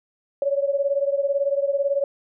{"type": "beating tone pair", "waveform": "sine", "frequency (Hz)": [554.4, 572.4], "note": ["C#5", "D5"], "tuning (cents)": [0, -45], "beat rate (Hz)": 18, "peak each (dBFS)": [-21, -24], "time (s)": [0.42, 2.04], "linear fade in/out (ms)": 2, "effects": []}